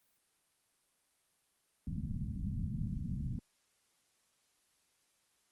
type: low-pass noise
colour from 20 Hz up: white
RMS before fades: -38 dBFS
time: 1.87-3.39 s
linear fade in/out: 2 ms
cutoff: 220 Hz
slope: 48 dB/octave
effects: white hiss -75 dBFS RMS until 5.51 s + Opus 32 kbps